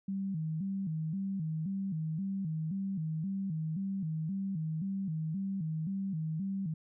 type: tone with vibrato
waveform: sine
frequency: 175.4 Hz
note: F3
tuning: 8 cents sharp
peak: -32 dBFS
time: 0.08-6.74 s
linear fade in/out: 5 ms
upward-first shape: square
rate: 1.9 Hz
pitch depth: 180 cents each way
effects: none